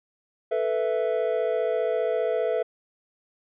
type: chord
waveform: triangle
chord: A suspended second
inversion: none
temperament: just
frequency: 440 / 495 / 660 Hz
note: A4 / B4 / E5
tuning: 0 / +4 / +2 cents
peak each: -25 dBFS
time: 0.51-2.63 s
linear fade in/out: 10 ms
effects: resampled to 8000 Hz